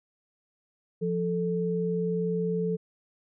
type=tone pair together; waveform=sine; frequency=174.61 / 439.2 Hz; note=F3 / A4; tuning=0 / -3 cents; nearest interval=octave + major third; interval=1597 cents; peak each=-28 dBFS; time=1.01-2.77 s; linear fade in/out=20 ms; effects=none